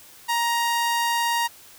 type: tone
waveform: sawtooth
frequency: 938 Hz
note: A#5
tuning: 11 cents sharp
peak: -17 dBFS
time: 0.28-1.48 s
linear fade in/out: 20 ms
effects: white hiss -48 dBFS RMS until 1.78 s

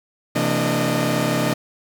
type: tone cluster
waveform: sawtooth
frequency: 130.4 / 166.9 / 227.2 / 293.4 / 614 Hz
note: C3 / E3 / A#3 / D4 / D#5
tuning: -5 / +22 / -44 / -2 / -23 cents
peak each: -21 dBFS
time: 0.35-1.54 s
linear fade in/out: 10 ms
effects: none

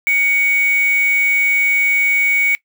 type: tone with quantisation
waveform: sine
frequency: 2240 Hz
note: C#7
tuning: 18 cents sharp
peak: -12 dBFS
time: 0.07-2.55 s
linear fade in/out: 0 ms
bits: 4
effects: noise-tail reverb RT60 0.1 s tail -20 dB re dry

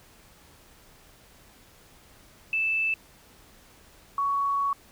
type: tone pair in turn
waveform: sine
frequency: 2637 / 1118.7 Hz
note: E7 / C#6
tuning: 0 / +15 cents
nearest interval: octave + minor third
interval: 1485 cents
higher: first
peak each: -23 dBFS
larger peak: neither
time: 2.53-2.94 / 4.18-4.73 s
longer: second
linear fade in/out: 2 ms
effects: pink hiss -55 dBFS RMS until 4.91 s

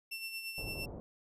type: tone with tremolo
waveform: 30% pulse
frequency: 2700 Hz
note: E7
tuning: 41 cents sharp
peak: -35 dBFS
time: 0.11-0.86 s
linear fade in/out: 10 ms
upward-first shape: sine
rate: 8.8 Hz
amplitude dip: 50%
type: low-pass noise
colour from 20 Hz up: pink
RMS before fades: -44 dBFS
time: 0.58-1 s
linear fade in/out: 0 ms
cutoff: 730 Hz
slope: 24 dB/octave
effects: none

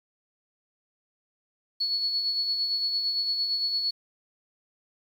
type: tone with tremolo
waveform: sine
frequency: 4396 Hz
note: C#8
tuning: 15 cents flat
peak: -23 dBFS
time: 1.8-3.91 s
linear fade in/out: 10 ms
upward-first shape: sine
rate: 8.8 Hz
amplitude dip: 40%
effects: 9-bit

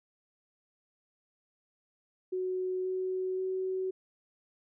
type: tone with pitch steps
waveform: sine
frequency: 370 / 372.8 / 375.6 Hz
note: F#4 / F#4 / F#4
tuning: 0 / +13 / +26 cents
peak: -30 dBFS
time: 2.32-3.91 s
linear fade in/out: 10 ms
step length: 530 ms
effects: none

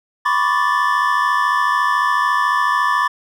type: tone cluster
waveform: triangle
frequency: 992 / 1096 / 1170 / 1753 Hz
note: B5 / C#6 / D6 / A6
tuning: +7 / -20 / -7 / -7 cents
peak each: -18 dBFS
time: 0.25-3.08 s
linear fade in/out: 10 ms
effects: none

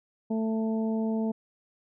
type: harmonic tone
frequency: 221.5 Hz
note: A3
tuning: 12 cents sharp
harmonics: 1 / 2 / 3 / 4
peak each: -26 / -34 / -38 / -43 dBFS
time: 0.3-1.32 s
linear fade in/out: 10 ms
effects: none

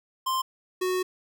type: tone pair in turn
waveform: square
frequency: 1046.5 / 368.4 Hz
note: C6 / F#4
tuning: 0 / -7 cents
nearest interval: octave + tritone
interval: 1807 cents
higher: first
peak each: -25 / -25 dBFS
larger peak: neither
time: 0.26-0.42 / 0.81-1.03 s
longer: second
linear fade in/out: 10 ms
effects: none

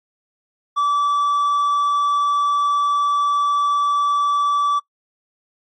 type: tone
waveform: triangle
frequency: 1156 Hz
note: D6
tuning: 28 cents flat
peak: -13 dBFS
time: 0.76-4.8 s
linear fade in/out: 20 ms
effects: noise-tail reverb RT60 0.1 s tail -23 dB re dry + MP3 32 kbps

